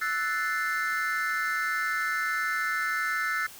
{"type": "chord", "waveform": "triangle", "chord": "F# half-diminished seventh", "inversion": "third", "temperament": "equal", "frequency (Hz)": [1318.5, 1480, 1760, 2093], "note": ["E6", "F#6", "A6", "C7"], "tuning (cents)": [0, 0, 0, 0], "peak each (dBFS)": [-30, -30, -29, -32], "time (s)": [0.01, 3.47], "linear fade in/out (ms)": 10, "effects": ["white hiss -47 dBFS RMS until 3.59 s"]}